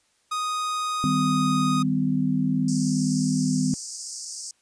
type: tone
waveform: 45% pulse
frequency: 1244.5 Hz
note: D#6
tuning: in tune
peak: -25 dBFS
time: 0.31-1.83 s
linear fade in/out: 10 ms
type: chord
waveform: sine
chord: C minor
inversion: first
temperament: equal with one note detuned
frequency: 155.56 / 196 / 255.1 Hz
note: Eb3 / G3 / C4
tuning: 0 / 0 / -44 cents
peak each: -26 / -26 / -23 dBFS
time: 1.04-3.74 s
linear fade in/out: 0 ms
type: band-pass noise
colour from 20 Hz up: pink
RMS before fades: -36 dBFS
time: 2.68-4.51 s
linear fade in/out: 2 ms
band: 4800 to 9100 Hz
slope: 96 dB/octave
effects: white hiss -66 dBFS RMS until 4.61 s + resampled to 22050 Hz